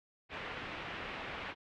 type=low-pass noise; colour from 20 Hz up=white; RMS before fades=-43 dBFS; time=0.29-1.55 s; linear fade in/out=50 ms; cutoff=2700 Hz; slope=24 dB/octave; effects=none